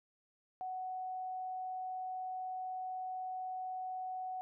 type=tone; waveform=sine; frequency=744 Hz; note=F#5; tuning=9 cents sharp; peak=-38 dBFS; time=0.61-4.41 s; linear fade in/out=0 ms; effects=none